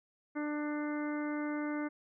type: harmonic tone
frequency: 297.3 Hz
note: D4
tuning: 21 cents sharp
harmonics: 1 / 2 / 3 / 4 / 5 / 6 / 7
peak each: -34 / -43 / -47 / -47 / -46 / -52 / -48 dBFS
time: 0.35-1.89 s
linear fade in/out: 20 ms
effects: none